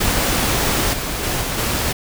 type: noise with level steps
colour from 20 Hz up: pink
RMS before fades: -18 / -24 / -21 / -23 / -20 dBFS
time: 0-1.93 s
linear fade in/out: 10 ms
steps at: 0.93 / 1.23 / 1.41 / 1.58 s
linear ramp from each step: 5 ms
effects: none